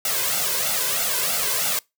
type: noise with flanger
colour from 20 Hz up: white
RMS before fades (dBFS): -23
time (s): 0.05-1.79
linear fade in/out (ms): 2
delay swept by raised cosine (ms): 1.4 to 1.98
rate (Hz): 3.1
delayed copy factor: +0.85
effects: noise-tail reverb RT60 0.2 s tail -24 dB re dry + high-pass 150 Hz 12 dB/octave